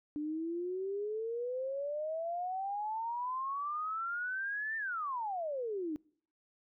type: exponential two-way sweep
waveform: sine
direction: up then down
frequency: 293.7 to 1807 to 293.7 Hz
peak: -34 dBFS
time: 0.16-5.96 s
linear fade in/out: 0 ms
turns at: 4.77 s
effects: noise-tail reverb RT60 0.6 s tail -26 dB re dry